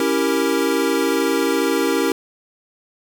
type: chord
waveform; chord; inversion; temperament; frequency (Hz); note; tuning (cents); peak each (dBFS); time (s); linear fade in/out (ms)
square; C# diminished seventh; none; equal; 277.2 / 329.6 / 392 / 466.2; C#4 / E4 / G4 / Bb4; 0 / 0 / 0 / 0; -23; 0-2.12; 2
effects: 7-bit